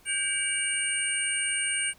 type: tone cluster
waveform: sine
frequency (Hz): 1588 / 2288 / 2840 / 8720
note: G6 / D7 / F7 / C#9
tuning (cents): +22 / -46 / +28 / -29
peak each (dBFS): -34 / -32 / -34 / -28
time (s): 0.05-1.94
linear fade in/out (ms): 50
effects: pink hiss -58 dBFS RMS until 1.98 s